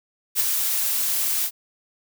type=noise with ADSR envelope; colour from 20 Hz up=blue; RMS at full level=-18 dBFS; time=0.35-1.51 s; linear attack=50 ms; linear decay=11 ms; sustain=-5 dB; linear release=64 ms; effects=none